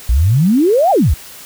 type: exponential two-way sweep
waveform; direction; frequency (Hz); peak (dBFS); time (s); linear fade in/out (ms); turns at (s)
sine; up then down; 53.8 to 820 to 53.8; -8; 0.09-1.14; 5; 0.91
effects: white hiss -35 dBFS RMS until 1.45 s